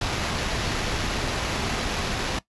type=noise with sample-and-hold; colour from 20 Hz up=pink; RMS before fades=-27 dBFS; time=0.01-2.39 s; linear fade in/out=5 ms; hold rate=8820 Hz; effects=noise-tail reverb RT60 0.1 s tail -18 dB re dry + resampled to 24000 Hz